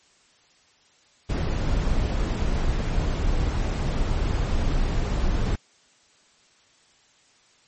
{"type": "noise", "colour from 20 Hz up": "brown", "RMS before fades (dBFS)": -23, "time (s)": [1.29, 5.56], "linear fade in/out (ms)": 10, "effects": ["white hiss -59 dBFS RMS until 7.67 s", "MP3 32 kbps"]}